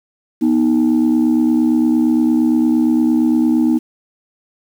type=tone pair together; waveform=sine; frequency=243.8 / 312.5 Hz; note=B3 / D#4; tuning=-22 / +8 cents; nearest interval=major third; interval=430 cents; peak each=-12 dBFS; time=0.41-3.79 s; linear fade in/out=20 ms; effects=tanh soft clip ceiling -7 dBFS + 7-bit